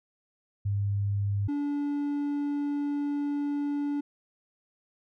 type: tone pair in turn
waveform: sine / triangle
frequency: 100.8 / 288.3 Hz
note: G2 / D4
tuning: +49 / -32 cents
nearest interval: octave + tritone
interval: 1819 cents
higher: second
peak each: -25 dBFS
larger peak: neither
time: 0.65-1.48 / 1.48-4.01 s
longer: second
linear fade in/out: 10 ms
effects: none